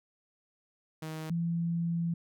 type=tone pair in turn; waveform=sawtooth / sine; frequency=157.7 / 168.84 Hz; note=D#3 / E3; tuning=+24 / +42 cents; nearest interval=minor second; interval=118 cents; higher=second; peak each=-33 / -28 dBFS; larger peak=second; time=1.02-1.3 / 1.3-2.14 s; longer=second; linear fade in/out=5 ms; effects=none